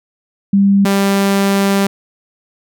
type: tone pair in turn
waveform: sine / sawtooth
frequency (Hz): 198.2 / 197.47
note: G3 / G3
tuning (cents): +19 / +13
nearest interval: unison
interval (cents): 6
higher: first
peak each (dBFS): -7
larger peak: neither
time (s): 0.53-0.85 / 0.85-1.87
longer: second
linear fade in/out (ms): 5
effects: none